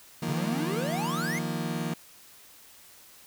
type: chord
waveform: 35% pulse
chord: Eb suspended second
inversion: none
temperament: just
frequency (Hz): 155.56 / 175.01 / 233.3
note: Eb3 / F3 / Bb3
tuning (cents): 0 / +4 / +2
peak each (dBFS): -32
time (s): 0.22-1.94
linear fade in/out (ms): 5
type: exponential sweep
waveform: square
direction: up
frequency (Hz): 129.8 to 2200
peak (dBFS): -32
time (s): 0.28-1.39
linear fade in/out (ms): 5
effects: white hiss -53 dBFS RMS until 3.26 s